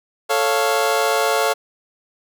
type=chord; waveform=25% pulse; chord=A augmented; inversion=none; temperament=equal; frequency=440 / 554.4 / 698.5 Hz; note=A4 / C#5 / E#5; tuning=0 / 0 / 0 cents; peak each=-17 dBFS; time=0.29-1.54 s; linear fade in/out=20 ms; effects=none